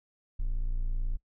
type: tone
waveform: triangle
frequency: 29.14 Hz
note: A#0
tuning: in tune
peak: -25 dBFS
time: 0.39-1.17 s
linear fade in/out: 10 ms
effects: noise-tail reverb RT60 0.1 s tail -23 dB re dry